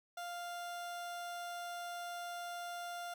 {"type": "tone", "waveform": "30% pulse", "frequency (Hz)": 698.5, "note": "F5", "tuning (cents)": 0, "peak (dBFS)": -39, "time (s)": [0.17, 3.14], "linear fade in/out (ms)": 5, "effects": []}